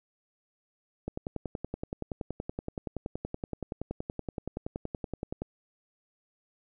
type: click train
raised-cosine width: 2 ms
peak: -20 dBFS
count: 47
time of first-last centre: 1.08-5.42 s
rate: 10.6 Hz
effects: none